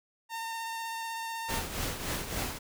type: tone with vibrato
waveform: sawtooth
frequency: 910 Hz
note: A#5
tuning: 42 cents flat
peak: -31 dBFS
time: 0.29-1.63 s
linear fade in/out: 50 ms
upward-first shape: sine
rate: 16 Hz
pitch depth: 13 cents each way
type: noise with tremolo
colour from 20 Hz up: pink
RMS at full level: -32 dBFS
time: 1.48-2.59 s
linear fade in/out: 20 ms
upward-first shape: triangle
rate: 3.5 Hz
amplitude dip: 65%
effects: none